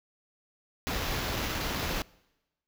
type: noise with sample-and-hold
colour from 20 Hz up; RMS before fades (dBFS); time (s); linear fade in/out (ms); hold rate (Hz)
pink; -32; 0.87-2.02; 0; 8820
effects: noise-tail reverb RT60 1.0 s tail -24 dB re dry